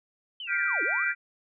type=linear two-way sweep; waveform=sine; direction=down then up; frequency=3119 to 296.1 to 1753 Hz; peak=-35 dBFS; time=0.4-1.12 s; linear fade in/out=2 ms; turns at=0.83 s
type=chord; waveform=sine; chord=G dominant seventh; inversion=third; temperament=just; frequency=1411.2 / 1568 / 1960 / 2352 Hz; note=F6 / G6 / B6 / D7; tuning=+18 / 0 / -14 / +2 cents; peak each=-30 dBFS; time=0.47-1.15 s; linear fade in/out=50 ms
effects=none